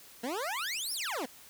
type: exponential two-way sweep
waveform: 20% pulse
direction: up then down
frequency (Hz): 222.6 to 5588 to 222.6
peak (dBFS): -28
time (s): 0.23-1.26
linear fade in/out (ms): 10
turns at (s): 0.93
effects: white hiss -54 dBFS RMS until 1.49 s